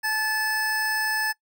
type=tone pair together; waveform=square; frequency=868.5 / 1737 Hz; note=A5 / A6; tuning=-23 / -23 cents; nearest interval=octave; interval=1200 cents; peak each=-32 / -24 dBFS; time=0.03-1.33 s; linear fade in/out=20 ms; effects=noise-tail reverb RT60 0.1 s tail -20 dB re dry